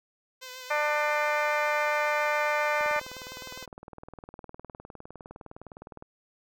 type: tone with vibrato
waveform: 5% pulse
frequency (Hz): 510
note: C5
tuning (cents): -44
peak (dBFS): -29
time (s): 0.41-3.66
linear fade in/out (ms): 20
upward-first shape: triangle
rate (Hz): 7.3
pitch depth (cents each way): 33
type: harmonic tone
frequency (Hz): 298.3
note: D4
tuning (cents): +27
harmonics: 2 / 3 / 4 / 5 / 6 / 7 / 8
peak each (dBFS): -29 / -31 / -32 / -33 / -34 / -34 / -35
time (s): 0.7-3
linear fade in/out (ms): 10
type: click train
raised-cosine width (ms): 1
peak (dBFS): -29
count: 64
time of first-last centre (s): 2.81-6.024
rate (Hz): 19.6
effects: none